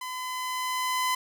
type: tone with level ramp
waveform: sawtooth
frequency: 1015 Hz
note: B5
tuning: 47 cents sharp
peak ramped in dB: -30 to -20 dBFS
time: 0.01-1.15 s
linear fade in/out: 5 ms
effects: none